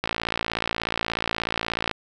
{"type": "click train", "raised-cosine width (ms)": 0.3, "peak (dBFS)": -8, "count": 107, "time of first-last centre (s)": [0.04, 1.913], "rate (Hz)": 56.6, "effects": []}